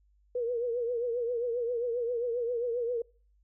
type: tone with vibrato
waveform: sine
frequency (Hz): 477.3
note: A#4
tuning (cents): +41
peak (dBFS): -28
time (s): 0.35-3.02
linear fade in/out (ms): 5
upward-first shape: triangle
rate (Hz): 7.5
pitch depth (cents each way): 93
effects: noise-tail reverb RT60 0.4 s tail -24 dB re dry + added 50 Hz sine -63 dBFS peak until 3.43 s